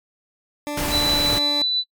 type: tone with pitch glide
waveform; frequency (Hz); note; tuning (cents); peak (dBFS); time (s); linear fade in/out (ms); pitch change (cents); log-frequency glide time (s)
20% pulse; 293.7 to 291.3; D4 to D4; 0 to -14; -20; 0.67-1.62; 0; -14; 1.03-1.26
type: noise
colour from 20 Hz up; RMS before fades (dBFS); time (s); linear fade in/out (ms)
pink; -25; 0.77-1.39; 5
type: tone with tremolo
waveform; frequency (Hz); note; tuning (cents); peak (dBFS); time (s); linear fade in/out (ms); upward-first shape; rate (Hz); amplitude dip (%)
sine; 3980; B7; +13; -18; 0.9-1.84; 50; triangle; 5.9; 25
effects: noise-tail reverb RT60 0.1 s tail -19 dB re dry + MP3 96 kbps